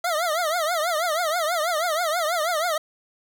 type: tone with vibrato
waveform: 25% pulse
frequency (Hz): 659.3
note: E5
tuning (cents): 0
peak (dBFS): -18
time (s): 0.04-2.78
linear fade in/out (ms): 5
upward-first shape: triangle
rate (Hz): 6.2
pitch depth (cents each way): 190
effects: none